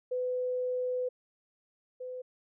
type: tone pair in turn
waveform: sine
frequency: 502 / 505.5 Hz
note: B4 / B4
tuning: +28 / +40 cents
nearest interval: unison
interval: 12 cents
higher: second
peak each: -29 / -37 dBFS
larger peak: first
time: 0.11-1.09 / 2-2.22 s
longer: first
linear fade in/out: 10 ms
effects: none